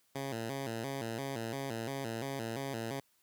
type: tone with vibrato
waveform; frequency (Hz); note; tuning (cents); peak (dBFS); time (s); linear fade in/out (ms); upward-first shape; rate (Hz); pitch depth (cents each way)
10% pulse; 124.9; B2; +20; -28; 0.15-3; 5; square; 2.9; 160
effects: white hiss -72 dBFS RMS until 3.22 s + high-pass 80 Hz 12 dB/octave